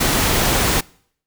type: noise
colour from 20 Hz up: pink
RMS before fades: -17 dBFS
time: 0-0.81 s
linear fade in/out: 10 ms
effects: noise-tail reverb RT60 0.6 s tail -24 dB re dry